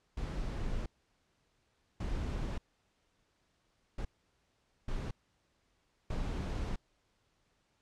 brown noise bursts at uneven times, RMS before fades -36 dBFS, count 5, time 0.17-0.86 / 2-2.58 / 3.98-4.05 / 4.88-5.11 / 6.1-6.76 s, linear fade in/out 5 ms, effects pink hiss -75 dBFS RMS until 7.81 s + low-pass 7000 Hz 12 dB/octave

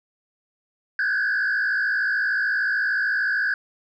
sine tone with frequency modulation, 1590 Hz, G6, 24 cents sharp, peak -18 dBFS, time 0.99-3.54 s, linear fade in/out 2 ms, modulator 56.7 Hz, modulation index 1.7, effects tanh soft clip ceiling -18 dBFS

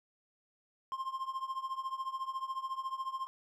triangle tone with tremolo, 1058 Hz, C6, 19 cents sharp, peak -30 dBFS, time 0.92-3.27 s, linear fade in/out 0 ms, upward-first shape triangle, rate 14 Hz, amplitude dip 90%, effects none

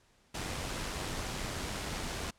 pink noise with amplitude modulation, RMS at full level -36 dBFS, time 0.34-2.31 s, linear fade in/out 10 ms, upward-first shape sine, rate 94 Hz, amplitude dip 30%, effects pink hiss -67 dBFS RMS until 2.38 s + low-pass 9000 Hz 12 dB/octave

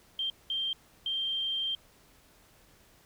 sine tone bursts at uneven times, 3163 Hz, G7, 15 cents sharp, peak -29 dBFS, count 3, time 0.19-0.3 / 0.5-0.73 / 1.06-1.75 s, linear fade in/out 2 ms, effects pink hiss -61 dBFS RMS until 3.05 s

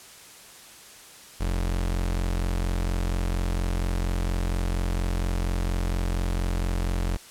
35% pulse tone, 44.27 Hz, F1, 24 cents sharp, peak -22 dBFS, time 1.4-7.17 s, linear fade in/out 10 ms, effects white hiss -47 dBFS RMS until 7.3 s + low-pass 11000 Hz 12 dB/octave

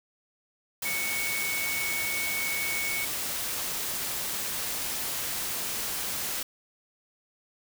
sine tone in noise, 2223 Hz, C#7, 4 cents sharp, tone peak -30 dBFS, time 0.85-3.05 s, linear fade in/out 5 ms, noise white, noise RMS -32 dBFS, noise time 0.82-6.43 s, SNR -1 dB, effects none

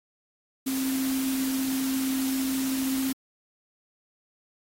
sine tone in noise, 265.5 Hz, C4, 25 cents sharp, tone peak -25 dBFS, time 0.66-3.13 s, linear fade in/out 10 ms, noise white, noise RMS -35 dBFS, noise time 0.66-3.13 s, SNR +7 dB, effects AAC 48 kbps

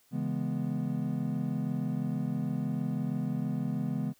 triangle chord, C# minor seventh, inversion none, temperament equal, 138.59 / 164.81 / 207.7 / 246.9 Hz, C#3 / E3 / G#3 / B3, 0 / 0 / 0 / 0 cents, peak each -33 dBFS, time 0.11-4.14 s, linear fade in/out 50 ms, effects white hiss -66 dBFS RMS until 4.19 s

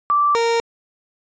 sine / 30% pulse tone pair in turn, 1168 / 463.5 Hz, D6 / A#4, -10 / -10 cents, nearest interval octave + major third, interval 1600 cents, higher first, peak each -13 dBFS, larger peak neither, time 0.1-0.35 / 0.35-0.6 s, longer neither, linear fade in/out 0 ms, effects resampled to 16000 Hz

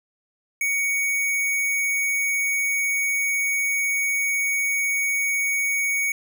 sine tone with sample-and-hold, 2242 Hz, C#7, 19 cents sharp, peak -20 dBFS, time 0.61-6.12 s, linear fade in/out 2 ms, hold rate 8820 Hz, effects none

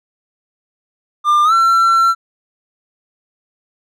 triangle tone with pitch glide, 1197 to 1351.4 Hz, D6 to E6, +33 to +43 cents, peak -7 dBFS, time 1.24-2.15 s, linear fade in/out 50 ms, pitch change +210 cents, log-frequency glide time 1.44-1.53 s, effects none

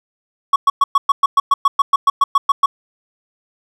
triangle tone bursts, 1115 Hz, C#6, 10 cents sharp, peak -6 dBFS, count 16, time 0.53-2.66 s, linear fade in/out 5 ms, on 30 ms, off 110 ms, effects none

